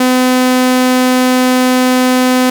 sawtooth tone, 253.9 Hz, B3, 48 cents sharp, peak -4 dBFS, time 0-2.5 s, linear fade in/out 5 ms, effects none

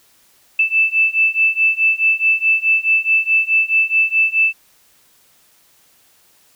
sine beating tone pair, 2637 / 2641.7 Hz, E7 / E7, 0 / +3 cents, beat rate 4.7 Hz, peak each -16 / -15 dBFS, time 0.59-4.53 s, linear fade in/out 5 ms, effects white hiss -54 dBFS RMS until 6.55 s

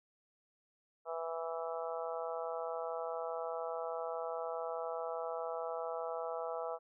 harmonic tone, 164.81 Hz, E3, in tune, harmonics 3 / 4 / 5 / 6 / 7 / 8, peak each -41 / -41 / -45 / -49 / -48 / -47 dBFS, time 1.05-6.79 s, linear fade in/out 50 ms, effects none

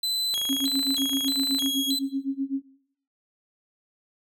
40% pulse tone with vibrato, 3650 Hz, A#7, 37 cents flat, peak -23 dBFS, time 0.03-1.99 s, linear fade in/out 5 ms, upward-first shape square, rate 1.6 Hz, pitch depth 170 cents each way
click train, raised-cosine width 0.3 ms, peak -23 dBFS, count 36, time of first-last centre 0.34-1.661 s, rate 26.5 Hz
sine tone with tremolo, 272.2 Hz, C#4, 31 cents flat, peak -22 dBFS, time 0.49-2.62 s, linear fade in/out 10 ms, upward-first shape sine, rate 7.9 Hz, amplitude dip 95%
effects noise-tail reverb RT60 0.6 s tail -18 dB re dry

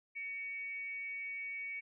sine tone with frequency modulation, 2247 Hz, C#7, 23 cents sharp, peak -39 dBFS, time 0.15-1.81 s, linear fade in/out 20 ms, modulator 425 Hz, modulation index 0.22, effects none

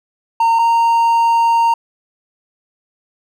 triangle tone pair in turn, 917 / 925 Hz, A#5 / A#5, -29 / -14 cents, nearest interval unison, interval 15 cents, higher second, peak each -8 dBFS, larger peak neither, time 0.4-0.59 / 0.59-1.74 s, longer second, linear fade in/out 5 ms, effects none

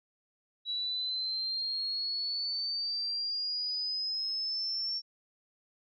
sine exponential sweep, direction up, 3904 to 5470 Hz, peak -31 dBFS, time 0.65-5.02 s, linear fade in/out 50 ms, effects none

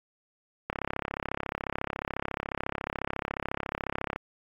click train, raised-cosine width 0.5 ms, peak -15 dBFS, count 119, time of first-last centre 0.7-4.16 s, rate 34.1 Hz, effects AAC 64 kbps

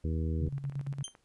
harmonic tone, 80.2 Hz, E2, 47 cents flat, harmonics 1 / 2 / 3 / 4 / 5 / 6, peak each -30 / -36 / -40 / -42 / -44 / -46 dBFS, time 0.04-0.49 s, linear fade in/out 5 ms
sine tone with tremolo, 138.8 Hz, C#3, 3 cents sharp, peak -31 dBFS, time 0.41-1.03 s, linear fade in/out 5 ms, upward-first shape square, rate 8.7 Hz, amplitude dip 65%
click train, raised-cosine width 0.5 ms, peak -37 dBFS, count 9, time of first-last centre 0.58-1.151 s, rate 14 Hz
15% pulse tone with exponential decay, 3136 Hz, G7, in tune, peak -27 dBFS, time 1.04-1.16 s, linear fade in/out 2 ms, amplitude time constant 24 ms
effects pink hiss -72 dBFS RMS until 1.24 s + resampled to 24000 Hz

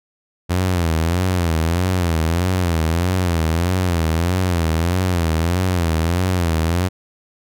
sawtooth tone with vibrato, 86.2 Hz, F2, 22 cents flat, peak -12 dBFS, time 0.49-6.89 s, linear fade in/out 20 ms, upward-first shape sine, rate 1.6 Hz, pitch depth 130 cents each way, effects none

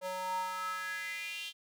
square tone with high-pass filter sweep, 185 Hz, F#3, in tune, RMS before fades -38 dBFS, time 0.01-1.53 s, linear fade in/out 50 ms, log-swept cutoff 630 to 3200 Hz, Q 5.8, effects none

